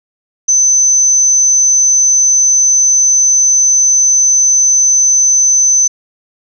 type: tone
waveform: sine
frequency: 6110 Hz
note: G8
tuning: 45 cents flat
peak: -6 dBFS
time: 0.48-5.88 s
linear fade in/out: 10 ms
effects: none